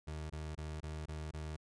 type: tone bursts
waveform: 30% pulse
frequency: 77.3 Hz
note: D#2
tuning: 11 cents flat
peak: -38 dBFS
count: 6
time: 0.07-1.565 s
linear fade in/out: 10 ms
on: 230 ms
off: 23 ms
effects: resampled to 22050 Hz